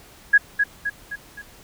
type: tone with echo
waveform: sine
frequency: 1661.2 Hz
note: G#6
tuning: in tune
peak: -9 dBFS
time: 0.33-0.38 s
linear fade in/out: 10 ms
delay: 260 ms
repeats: 4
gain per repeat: -6 dB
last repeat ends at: 1.42 s
effects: pink hiss -48 dBFS RMS until 1.63 s